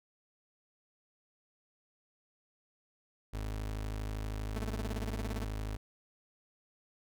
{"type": "tone", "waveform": "30% pulse", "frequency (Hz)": 52.6, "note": "G#1", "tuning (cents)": 23, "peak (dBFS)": -33, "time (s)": [3.33, 5.77], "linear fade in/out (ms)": 10}
{"type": "tone bursts", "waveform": "sawtooth", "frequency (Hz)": 220, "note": "A3", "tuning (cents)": 0, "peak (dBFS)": -33, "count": 16, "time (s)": [4.56, 5.437], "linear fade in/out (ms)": 0, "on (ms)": 22, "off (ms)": 35}
{"effects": []}